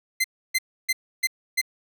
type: tone bursts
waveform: sawtooth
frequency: 2069 Hz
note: C7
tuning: 20 cents flat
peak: -16 dBFS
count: 5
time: 0.2-1.615 s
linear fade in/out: 10 ms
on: 43 ms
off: 300 ms
effects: none